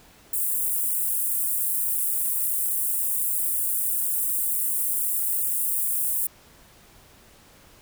white high-pass noise, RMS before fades -25 dBFS, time 0.33-6.27 s, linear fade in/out 5 ms, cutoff 8500 Hz, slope 48 dB/octave, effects pink hiss -53 dBFS RMS until 7.81 s

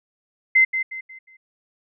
sine tone with echo, 2069 Hz, C7, 20 cents flat, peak -11 dBFS, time 0.55-0.65 s, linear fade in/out 10 ms, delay 180 ms, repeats 4, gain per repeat -9 dB, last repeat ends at 1.37 s, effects none

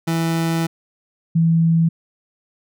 30% pulse / sine tone pair in turn, 164.81 / 164.81 Hz, E3 / E3, 0 / 0 cents, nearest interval unison, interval 0 cents, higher neither, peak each -15 / -12 dBFS, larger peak second, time 0.07-0.67 / 1.35-1.89 s, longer first, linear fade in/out 10 ms, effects none

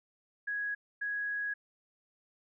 sine tone bursts at uneven times, 1663 Hz, G#6, 2 cents sharp, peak -32 dBFS, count 2, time 0.47-0.75 / 1.01-1.54 s, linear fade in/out 10 ms, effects none

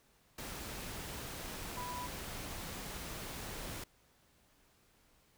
sine tone in noise, 987.8 Hz, B5, in tune, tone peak -41 dBFS, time 1.77-2.07 s, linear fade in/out 5 ms, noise pink, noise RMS -44 dBFS, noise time 0.38-3.84 s, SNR 0 dB, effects pink hiss -69 dBFS RMS until 5.37 s

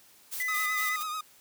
blue noise with tremolo, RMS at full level -36 dBFS, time 0.31-1.04 s, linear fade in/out 20 ms, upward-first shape square, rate 4.3 Hz, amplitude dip 60%
triangle tone, 2007 Hz, B6, 27 cents sharp, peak -27 dBFS, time 0.4-0.96 s, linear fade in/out 2 ms
45% pulse tone with vibrato, 1246 Hz, D#6, 2 cents sharp, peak -32 dBFS, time 0.48-1.21 s, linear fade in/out 5 ms, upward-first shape triangle, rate 9.2 Hz, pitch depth 53 cents each way
effects white hiss -58 dBFS RMS until 1.4 s + high-pass 60 Hz 12 dB/octave

